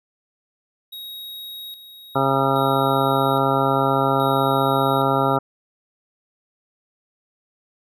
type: tone with tremolo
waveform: square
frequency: 3787 Hz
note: A#7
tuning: 27 cents sharp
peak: -33 dBFS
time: 0.92-5.37 s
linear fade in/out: 10 ms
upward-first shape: square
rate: 0.61 Hz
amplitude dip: 60%
type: harmonic tone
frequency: 135.7 Hz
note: C#3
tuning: 36 cents flat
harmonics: 1 / 2 / 3 / 4 / 5 / 6 / 7 / 9 / 10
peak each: -25 / -25 / -25 / -25 / -25 / -25 / -25 / -25 / -25 dBFS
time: 2.15-5.39 s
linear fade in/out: 10 ms
effects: none